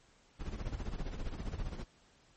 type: noise with tremolo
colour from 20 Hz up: brown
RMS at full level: -36 dBFS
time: 0.39-1.85 s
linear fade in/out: 20 ms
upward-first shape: sine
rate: 15 Hz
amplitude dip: 70%
effects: pink hiss -66 dBFS RMS until 2.36 s + MP3 32 kbps

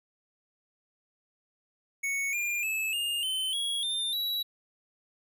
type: tone with pitch steps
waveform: square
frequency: 2217 / 2404 / 2606 / 2826 / 3064 / 3322 / 3602 / 3905 Hz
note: C#7 / D7 / E7 / F7 / G7 / G#7 / A7 / B7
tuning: 0 / +40 / -20 / +20 / -40 / 0 / +40 / -20 cents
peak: -29 dBFS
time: 2.03-4.43 s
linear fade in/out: 10 ms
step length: 300 ms
effects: none

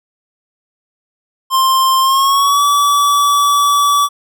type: tone with pitch glide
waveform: square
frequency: 1053 to 1148.3 Hz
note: C6 to D6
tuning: +11 to -39 cents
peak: -10 dBFS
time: 1.5-4.09 s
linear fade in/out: 50 ms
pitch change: +150 cents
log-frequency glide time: 2-2.63 s
effects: none

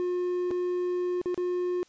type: tone with dropouts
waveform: triangle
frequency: 358.1 Hz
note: F4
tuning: 43 cents sharp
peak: -24 dBFS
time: 0-1.83 s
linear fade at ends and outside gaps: 0 ms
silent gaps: 0.507-0.512 / 1.215-1.258 / 1.344-1.377 s
effects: white hiss -62 dBFS RMS until 1.88 s + resampled to 16000 Hz

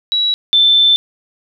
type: tone pair in turn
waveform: sine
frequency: 3900 / 3539 Hz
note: B7 / A7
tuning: -23 / +9 cents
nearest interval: major second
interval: 168 cents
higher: first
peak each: -12 / -7 dBFS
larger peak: second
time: 0.12-0.34 / 0.53-0.96 s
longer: second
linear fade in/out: 0 ms
effects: none

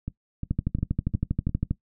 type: two click trains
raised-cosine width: 5 ms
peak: -18 / -12 dBFS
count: 5 / 16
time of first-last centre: 0.08-1.493 / 0.51-1.71 s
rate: 2.83 / 12.5 Hz
effects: noise-tail reverb RT60 0.1 s tail -18 dB re dry

